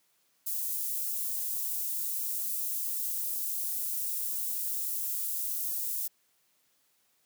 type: high-pass noise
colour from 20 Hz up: white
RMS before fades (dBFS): -33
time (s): 0.46-6.08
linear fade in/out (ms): 10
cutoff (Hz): 11000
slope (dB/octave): 12
effects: white hiss -71 dBFS RMS until 7.25 s + high-pass 100 Hz 12 dB/octave